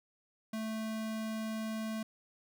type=tone; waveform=square; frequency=220 Hz; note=A3; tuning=in tune; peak=-36 dBFS; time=0.53-2.03 s; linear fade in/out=5 ms; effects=none